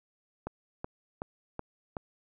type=click train; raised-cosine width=1 ms; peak=-21 dBFS; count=5; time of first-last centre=0.47-1.968 s; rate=2.67 Hz; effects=none